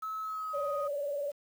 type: tone with pitch glide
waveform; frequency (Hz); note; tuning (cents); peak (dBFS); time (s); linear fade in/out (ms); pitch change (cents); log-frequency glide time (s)
sine; 1293 to 1246.8; E6 to D#6; -34 to +3; -34; 0.02-0.88; 10; -63; 0.22-0.75
type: tone with vibrato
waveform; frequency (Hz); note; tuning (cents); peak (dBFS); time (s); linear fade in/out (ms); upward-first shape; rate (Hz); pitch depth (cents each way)
sine; 573; D5; -43; -31; 0.53-1.32; 20; sine; 20; 63
effects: tanh soft clip ceiling -22 dBFS + 9-bit